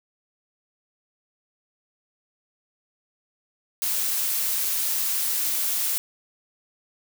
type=noise; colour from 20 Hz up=blue; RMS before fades=-25 dBFS; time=3.82-5.98 s; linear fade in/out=0 ms; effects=none